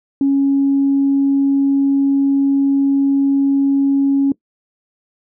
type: tone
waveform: sine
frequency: 276.4 Hz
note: C#4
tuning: 5 cents flat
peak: -10 dBFS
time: 0.21-4.32 s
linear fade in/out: 2 ms
effects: noise-tail reverb RT60 0.1 s tail -21 dB re dry + tanh soft clip ceiling -6 dBFS